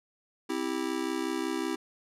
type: chord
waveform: square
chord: C major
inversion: none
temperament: just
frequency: 261.6 / 327 / 392.4 Hz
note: C4 / E4 / G4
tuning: 0 / -14 / +2 cents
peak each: -36 / -33 / -36 dBFS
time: 0.49-1.76 s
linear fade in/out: 10 ms
effects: low-pass 11000 Hz 12 dB/octave

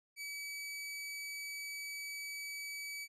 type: tone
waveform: sawtooth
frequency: 2286 Hz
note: D7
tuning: 47 cents flat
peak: -38 dBFS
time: 0.16-3.08 s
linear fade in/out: 50 ms
effects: resampled to 32000 Hz

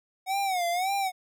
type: tone with vibrato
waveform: square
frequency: 740 Hz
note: F#5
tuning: in tune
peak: -26 dBFS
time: 0.26-1.12 s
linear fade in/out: 50 ms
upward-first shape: sine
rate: 1.8 Hz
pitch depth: 130 cents each way
effects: none

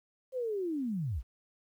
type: linear sweep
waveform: sine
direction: down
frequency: 532 to 44.35 Hz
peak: -31 dBFS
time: 0.32-1.23 s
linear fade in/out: 50 ms
effects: 11-bit

